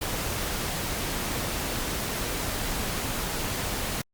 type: noise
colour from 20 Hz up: pink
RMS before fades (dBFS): -30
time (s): 0.01-4.02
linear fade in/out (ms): 10
effects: Opus 48 kbps